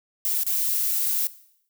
violet noise with dropouts, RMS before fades -24 dBFS, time 0.25-1.27 s, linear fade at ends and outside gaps 1 ms, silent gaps 0.434-0.465 s, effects noise-tail reverb RT60 0.7 s tail -17 dB re dry

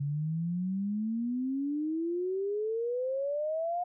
sine exponential sweep, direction up, 139.5 to 720 Hz, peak -29 dBFS, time 0-3.84 s, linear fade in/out 10 ms, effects none

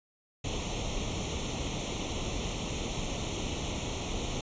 pink noise with comb filter, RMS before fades -34 dBFS, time 0.44-4.41 s, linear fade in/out 5 ms, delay 0.31 ms, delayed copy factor +0.85, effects resampled to 16000 Hz

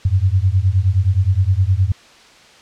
sine beating tone pair, 90 / 99.6 Hz, F#2 / G2, -47 / +28 cents, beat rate 9.6 Hz, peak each -15 dBFS, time 0.05-1.92 s, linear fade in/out 5 ms, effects white hiss -45 dBFS RMS until 2.61 s + low-pass 5000 Hz 12 dB/octave

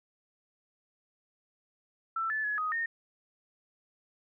sine tone with pitch steps, 1333 / 1742 / 1693 / 1252 / 1837 Hz, E6 / A6 / G#6 / D#6 / A#6, +19 / -18 / +33 / +10 / -26 cents, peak -29 dBFS, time 2.16-2.86 s, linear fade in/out 5 ms, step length 140 ms, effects none

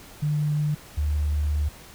sine tone pair in turn, 149.4 / 74.33 Hz, D3 / D2, +30 / +21 cents, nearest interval octave, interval 1209 cents, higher first, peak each -21 dBFS, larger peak neither, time 0.22-0.75 / 0.97-1.69 s, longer second, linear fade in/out 10 ms, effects pink hiss -46 dBFS RMS until 1.94 s

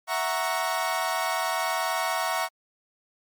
30% pulse chord, F# dominant seventh, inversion third, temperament equal, 659.3 / 740 / 932.3 / 1108.7 Hz, E5 / F#5 / A#5 / C#6, 0 / 0 / 0 / 0 cents, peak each -28 dBFS, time 0.07-2.49 s, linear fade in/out 50 ms, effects MP3 96 kbps

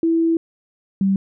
sine tone pair in turn, 329.6 / 194.18 Hz, E4 / G3, 0 / -16 cents, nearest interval major sixth, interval 916 cents, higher first, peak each -14 dBFS, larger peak neither, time 0.03-0.37 / 1.01-1.16 s, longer first, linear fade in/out 2 ms, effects none

